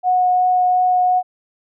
sine tone with vibrato, 730 Hz, F#5, 24 cents flat, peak -12 dBFS, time 0.03-1.23 s, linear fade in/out 50 ms, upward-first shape triangle, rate 2.8 Hz, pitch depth 8 cents each way, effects none

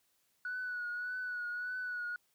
sine tone with vibrato, 1472 Hz, F#6, 9 cents flat, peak -35 dBFS, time 0.45-2.16 s, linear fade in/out 2 ms, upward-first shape triangle, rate 1.7 Hz, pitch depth 42 cents each way, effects tanh soft clip ceiling -32 dBFS + white hiss -75 dBFS RMS until 2.34 s

